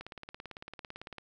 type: click train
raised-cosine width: 0.3 ms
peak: -27 dBFS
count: 22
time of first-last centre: 0.01-1.183 s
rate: 17.9 Hz
effects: none